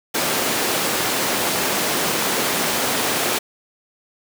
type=high-pass noise; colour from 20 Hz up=pink; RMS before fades=-21 dBFS; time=0.14-3.39 s; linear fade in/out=10 ms; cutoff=260 Hz; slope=12 dB/octave; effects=none